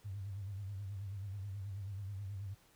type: tone with vibrato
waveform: sine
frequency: 98.8 Hz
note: G2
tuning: 14 cents sharp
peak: -40 dBFS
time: 0.04-2.55 s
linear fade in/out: 20 ms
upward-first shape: sine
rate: 9.3 Hz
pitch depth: 85 cents each way
effects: pink hiss -67 dBFS RMS until 2.75 s